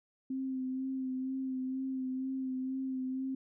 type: tone with vibrato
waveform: sine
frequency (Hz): 261.6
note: C4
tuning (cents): 0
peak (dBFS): -33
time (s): 0.3-3.35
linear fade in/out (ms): 5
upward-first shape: sine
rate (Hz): 2.1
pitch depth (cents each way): 24
effects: none

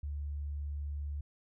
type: tone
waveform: sine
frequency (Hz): 72.5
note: D2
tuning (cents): -22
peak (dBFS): -35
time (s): 0.03-1.21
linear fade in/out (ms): 5
effects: none

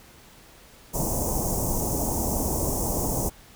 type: band-stop noise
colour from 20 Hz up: pink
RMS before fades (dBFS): -26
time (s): 0.93-3.3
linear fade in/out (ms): 20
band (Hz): 970 to 5900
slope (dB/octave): 48
effects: pink hiss -51 dBFS RMS until 3.55 s

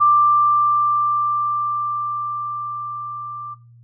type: tone with level ramp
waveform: sine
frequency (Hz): 1181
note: D6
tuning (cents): +9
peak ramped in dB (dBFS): -10 to -29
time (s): 0-3.55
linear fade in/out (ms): 20
effects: noise-tail reverb RT60 0.3 s tail -18 dB re dry + added 118 Hz sine -44 dBFS peak until 3.83 s

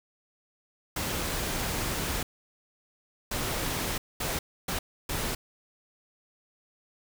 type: noise bursts at uneven times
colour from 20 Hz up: pink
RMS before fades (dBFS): -31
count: 5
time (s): 0.96-2.23 / 3.31-3.98 / 4.2-4.39 / 4.68-4.79 / 5.09-5.35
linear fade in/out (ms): 5
effects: none

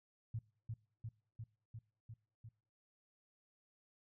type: tone with echo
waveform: sine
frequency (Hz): 112.9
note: A2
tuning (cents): +45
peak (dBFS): -38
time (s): 0.34-0.39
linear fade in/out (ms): 5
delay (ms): 350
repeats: 6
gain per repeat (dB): -2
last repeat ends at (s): 2.49
effects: noise-tail reverb RT60 0.5 s tail -24 dB re dry

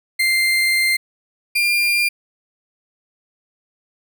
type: tone pair in turn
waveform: 35% pulse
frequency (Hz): 2093 / 2399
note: C7 / D7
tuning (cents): 0 / +36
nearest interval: major second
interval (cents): 236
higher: second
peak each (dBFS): -13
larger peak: neither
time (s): 0.19-0.97 / 1.55-2.09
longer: first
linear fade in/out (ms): 10
effects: none

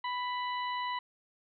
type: harmonic tone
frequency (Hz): 990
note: B5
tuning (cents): +4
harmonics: 1 / 2 / 3 / 4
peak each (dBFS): -33 / -40 / -44 / -46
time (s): 0.04-0.99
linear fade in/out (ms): 5
effects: none

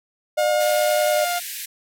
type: tone with pitch glide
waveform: sawtooth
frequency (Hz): 715 to 705.2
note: F5 to F5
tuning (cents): +41 to +17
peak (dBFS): -18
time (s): 0.37-1.4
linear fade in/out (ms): 20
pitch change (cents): -24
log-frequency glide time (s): 1.13-1.26
type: tone with vibrato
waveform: sine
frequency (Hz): 604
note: D5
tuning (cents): +48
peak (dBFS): -18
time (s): 0.37-1.25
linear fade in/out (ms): 10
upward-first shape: triangle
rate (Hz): 10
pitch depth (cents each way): 18
type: band-pass noise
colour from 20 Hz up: white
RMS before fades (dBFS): -32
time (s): 0.6-1.66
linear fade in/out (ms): 10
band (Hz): 1600 to 16000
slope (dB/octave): 96
effects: none

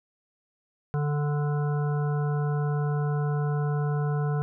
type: harmonic tone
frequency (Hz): 146.83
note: D3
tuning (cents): 0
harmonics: 1 / 3 / 5 / 7 / 9 / 10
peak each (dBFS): -24 / -34 / -38 / -41 / -43 / -44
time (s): 0.94-4.42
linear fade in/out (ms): 0
effects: none

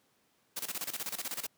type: noise with tremolo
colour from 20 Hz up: white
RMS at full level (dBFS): -36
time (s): 0.56-1.47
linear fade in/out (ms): 10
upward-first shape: square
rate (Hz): 16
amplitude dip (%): 80
effects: pink hiss -71 dBFS RMS until 1.57 s + high-pass 150 Hz 12 dB/octave

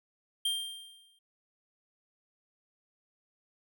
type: tone with exponential decay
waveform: square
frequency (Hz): 3182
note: G7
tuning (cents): +25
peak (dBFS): -27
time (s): 0.45-1.19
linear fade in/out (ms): 5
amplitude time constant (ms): 160
effects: none

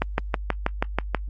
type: click train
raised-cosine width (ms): 0.5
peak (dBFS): -6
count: 8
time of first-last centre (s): 0.02-1.147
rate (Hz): 6.21
effects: added 50 Hz sine -29 dBFS peak until 1.29 s + Opus 32 kbps

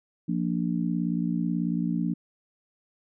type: harmonic tone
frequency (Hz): 58.27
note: A#1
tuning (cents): 0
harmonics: 3 / 4 / 5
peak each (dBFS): -27 / -29 / -31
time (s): 0.28-2.14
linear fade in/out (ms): 10
effects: none

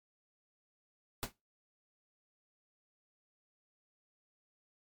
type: noise with exponential decay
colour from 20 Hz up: pink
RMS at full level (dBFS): -32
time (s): 1.23-1.32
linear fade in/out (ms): 0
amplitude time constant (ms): 19
effects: noise-tail reverb RT60 0.2 s tail -17 dB re dry + MP3 96 kbps

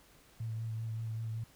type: tone with vibrato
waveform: sine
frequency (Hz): 112.2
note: A2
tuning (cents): +34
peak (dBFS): -35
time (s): 0.4-1.44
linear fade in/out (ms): 5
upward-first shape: sine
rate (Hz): 5.2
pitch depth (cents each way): 22
effects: pink hiss -62 dBFS RMS until 1.55 s

